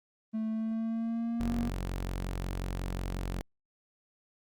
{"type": "tone with pitch glide", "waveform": "triangle", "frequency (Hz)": [220, 235.8], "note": ["A3", "A#3"], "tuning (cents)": [0, 20], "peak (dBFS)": -28, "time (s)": [0.33, 1.7], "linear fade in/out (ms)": 20, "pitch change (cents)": 120, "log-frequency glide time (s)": [0.49, 1.54]}
{"type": "tone", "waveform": "sawtooth", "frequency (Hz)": 45.54, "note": "F#1", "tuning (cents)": -27, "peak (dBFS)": -29, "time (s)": [1.4, 3.41], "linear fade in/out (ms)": 0}
{"effects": ["Opus 24 kbps"]}